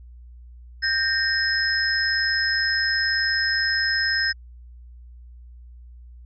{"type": "tone cluster", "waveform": "sine", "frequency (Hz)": [1582, 1843, 5140], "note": ["G6", "A#6", "E8"], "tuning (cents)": [15, -20, -45], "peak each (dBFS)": -24, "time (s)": [0.82, 4.33], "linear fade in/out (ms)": 20, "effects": ["added 60 Hz sine -41 dBFS peak until 6.25 s"]}